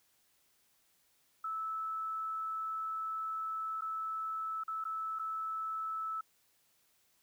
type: tone with dropouts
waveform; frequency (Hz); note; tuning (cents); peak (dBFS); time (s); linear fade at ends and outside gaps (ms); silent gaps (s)
sine; 1309; E6; -13; -35; 1.44-6.21; 5; 3.81-3.819 / 4.637-4.679 / 4.841-4.851 / 5.189-5.194
effects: white hiss -72 dBFS RMS until 7.22 s